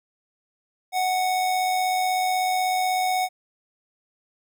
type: tone with amplitude modulation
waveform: square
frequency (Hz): 740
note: F#5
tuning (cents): 0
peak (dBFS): -20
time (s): 0.92-3.29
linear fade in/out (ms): 50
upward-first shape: sine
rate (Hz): 96.2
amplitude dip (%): 35
effects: none